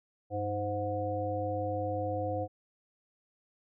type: harmonic tone with a mistuned harmonic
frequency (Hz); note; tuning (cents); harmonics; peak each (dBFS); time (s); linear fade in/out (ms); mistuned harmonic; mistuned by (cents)
103.83; G#2; 0; 1 / 3 / 5 / 7; -36 / -39 / -34 / -36; 0.3-2.48; 50; 1; -92
effects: none